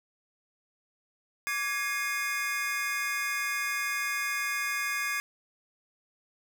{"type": "tone cluster", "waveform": "square", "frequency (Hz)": [1161, 1663, 2132, 2465], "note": ["D6", "G#6", "C7", "D#7"], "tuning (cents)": [-20, 2, 32, -17], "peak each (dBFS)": [-38, -34, -34, -37], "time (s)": [1.47, 5.2], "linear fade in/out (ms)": 0, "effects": []}